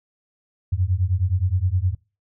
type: beating tone pair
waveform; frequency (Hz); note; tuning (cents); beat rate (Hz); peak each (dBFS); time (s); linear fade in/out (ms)
sine; 87.31 / 96.91; F2 / G2; 0 / -19; 9.6; -21; 0.72-1.95; 10
effects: noise-tail reverb RT60 0.3 s tail -24 dB re dry

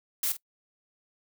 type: noise with echo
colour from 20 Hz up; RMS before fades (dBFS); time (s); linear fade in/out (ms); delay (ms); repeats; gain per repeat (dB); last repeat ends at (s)
blue; -28; 0.23-0.32; 2; 48; 1; -13; 0.368
effects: noise-tail reverb RT60 0.1 s tail -22 dB re dry

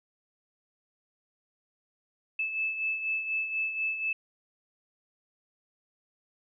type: beating tone pair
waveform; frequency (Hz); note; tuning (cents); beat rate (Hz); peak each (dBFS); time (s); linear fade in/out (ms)
sine; 2618 / 2622.1; E7 / E7; -13 / -10; 4.1; -29 / -37; 2.39-4.13; 5
effects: none

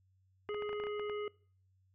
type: harmonic tone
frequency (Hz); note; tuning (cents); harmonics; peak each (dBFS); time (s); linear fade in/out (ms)
417.3; G#4; +8; 1 / 3 / 5 / 7; -36 / -46 / -50 / -53; 0.49-1.28; 2
type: clicks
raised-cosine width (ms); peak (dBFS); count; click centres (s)
0.5; -31; 10; 0.49 / 0.545 / 0.623 / 0.693 / 0.73 / 0.8 / 0.838 / 0.869 / 0.996 / 1.097
effects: noise-tail reverb RT60 0.5 s tail -24 dB re dry + added 94 Hz sine -68 dBFS peak until 1.94 s

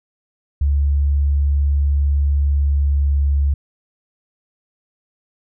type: tone with pitch glide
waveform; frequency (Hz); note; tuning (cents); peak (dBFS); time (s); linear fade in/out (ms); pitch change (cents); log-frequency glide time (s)
sine; 71.1 to 70.57; C#2 to C#2; +45 to +32; -13; 0.61-3.54; 5; -13; 2.43-3.21
effects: none

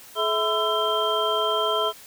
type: tone cluster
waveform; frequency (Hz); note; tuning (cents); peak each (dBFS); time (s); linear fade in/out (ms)
sine; 428.8 / 654 / 1015 / 1335 / 3167; A4 / E5 / B5 / E6 / G7; -45 / -14 / +47 / +22 / +17; -27; 0.15-1.93; 50
effects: white hiss -46 dBFS RMS until 2.06 s

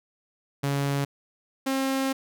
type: tone pair in turn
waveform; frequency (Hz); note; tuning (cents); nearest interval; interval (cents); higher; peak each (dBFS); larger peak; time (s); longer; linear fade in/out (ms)
sawtooth; 140.4 / 267.8; C#3 / C4; +22 / +40; major seventh; 1118; second; -20; neither; 0.63-1.05 / 1.66-2.13; second; 10
effects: none

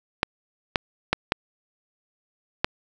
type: clicks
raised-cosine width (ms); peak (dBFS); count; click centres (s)
0.3; -3; 5; 0.231 / 0.758 / 1.13 / 1.321 / 2.645
effects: none

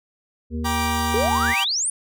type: harmonic tone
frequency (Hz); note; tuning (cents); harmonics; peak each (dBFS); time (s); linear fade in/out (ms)
78.8; D#2; +23; 1 / 3 / 5 / 6; -26 / -27 / -39 / -38; 0.5-1.55; 50
type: chord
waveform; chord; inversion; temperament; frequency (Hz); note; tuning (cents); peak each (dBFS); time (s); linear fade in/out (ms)
sawtooth; G minor; none; equal with one note detuned; 784 / 950.3 / 1174.7; G5 / Bb5 / D6; 0 / +33 / 0; -23; 0.64-1.65; 20
type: exponential sweep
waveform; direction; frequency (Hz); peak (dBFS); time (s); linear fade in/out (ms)
sine; up; 398 to 9820; -20; 1.14-1.9; 2
effects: none

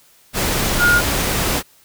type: tone in noise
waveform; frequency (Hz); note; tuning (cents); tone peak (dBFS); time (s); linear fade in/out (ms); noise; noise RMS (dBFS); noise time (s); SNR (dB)
sine; 1428; F6; +38; -11; 0.78-1.02; 50; pink; -19; 0.33-1.63; +5
effects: white hiss -52 dBFS RMS until 1.84 s

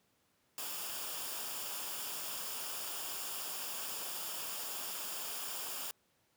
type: noise with comb filter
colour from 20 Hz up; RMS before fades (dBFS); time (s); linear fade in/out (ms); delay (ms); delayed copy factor
white; -41; 0.58-5.91; 0; 0.49; -0.55
effects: pink hiss -74 dBFS RMS until 6.36 s + high-pass 100 Hz 12 dB/octave

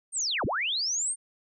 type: linear two-way sweep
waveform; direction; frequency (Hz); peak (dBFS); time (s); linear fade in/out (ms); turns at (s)
sine; down then up; 9000 to 52.9 to 9000; -26; 0.12-1.16; 50; 0.45
effects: none

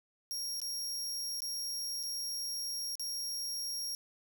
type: tone with dropouts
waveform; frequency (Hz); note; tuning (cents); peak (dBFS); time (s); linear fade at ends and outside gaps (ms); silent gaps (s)
sawtooth; 5588; F8; 0; -33; 0.31-3.95; 0; 0.601-0.617 / 1.404-1.42 / 2.03-2.035 / 2.954-2.996
effects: none

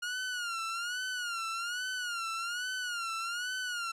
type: tone with vibrato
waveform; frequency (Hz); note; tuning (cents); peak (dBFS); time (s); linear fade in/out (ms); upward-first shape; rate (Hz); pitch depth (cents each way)
sawtooth; 1421; F6; +30; -30; 0.02-3.92; 10; sine; 1.2; 110
effects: low-pass 9000 Hz 12 dB/octave

